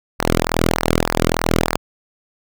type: tone with flanger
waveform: sawtooth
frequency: 41.2 Hz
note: E1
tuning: in tune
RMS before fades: -18 dBFS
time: 0.19-1.77 s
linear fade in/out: 10 ms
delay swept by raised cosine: 0.28 to 1.2 ms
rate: 3.3 Hz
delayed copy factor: -0.95
effects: none